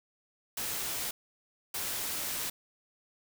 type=noise bursts at uneven times; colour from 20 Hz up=white; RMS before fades=-35 dBFS; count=2; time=0.57-1.11 / 1.74-2.5 s; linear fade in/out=5 ms; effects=none